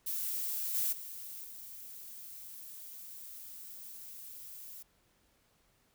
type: noise with level steps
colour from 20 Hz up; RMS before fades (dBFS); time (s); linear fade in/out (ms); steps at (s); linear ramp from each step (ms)
violet; -36 / -32 / -45 / -48; 0.06-4.83; 10; 0.74 / 0.92 / 1.44; 10
effects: pink hiss -71 dBFS RMS until 5.94 s